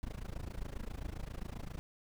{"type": "noise with amplitude modulation", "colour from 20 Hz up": "brown", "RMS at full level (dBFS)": -38, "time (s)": [0.03, 1.79], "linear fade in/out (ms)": 0, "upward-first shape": "sine", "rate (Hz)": 27.5, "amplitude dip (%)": 95, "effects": []}